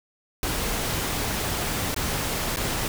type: noise with dropouts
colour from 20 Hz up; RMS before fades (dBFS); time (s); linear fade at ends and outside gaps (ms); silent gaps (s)
pink; -27; 0.43-2.88; 1; 1.945-1.963 / 2.561-2.57
effects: none